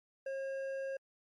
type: tone with hard clipping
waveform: triangle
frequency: 540 Hz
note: C#5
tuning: 45 cents flat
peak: -38 dBFS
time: 0.26-0.97 s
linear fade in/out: 5 ms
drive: 11 dB
effects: MP3 48 kbps